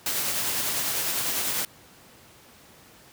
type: noise with tremolo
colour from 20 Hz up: white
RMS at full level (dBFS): -26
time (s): 0.06-1.65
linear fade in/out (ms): 2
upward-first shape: triangle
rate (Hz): 10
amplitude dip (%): 30
effects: pink hiss -52 dBFS RMS until 3.12 s + high-pass 80 Hz 12 dB/octave